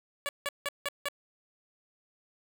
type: tone bursts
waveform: 10% pulse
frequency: 570 Hz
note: C#5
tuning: 48 cents sharp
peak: -22 dBFS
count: 5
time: 0.26-1.085 s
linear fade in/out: 0 ms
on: 29 ms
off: 170 ms
effects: none